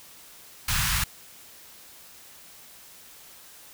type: band-stop noise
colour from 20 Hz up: pink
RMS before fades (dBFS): -25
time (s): 0.68-1.04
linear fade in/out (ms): 5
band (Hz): 150 to 1100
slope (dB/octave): 24
effects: white hiss -49 dBFS RMS until 3.73 s